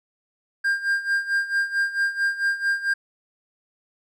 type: tone with tremolo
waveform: triangle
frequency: 1600 Hz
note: G6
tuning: 35 cents sharp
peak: -16 dBFS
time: 0.64-2.94 s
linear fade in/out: 10 ms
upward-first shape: sine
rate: 4.5 Hz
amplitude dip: 80%
effects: none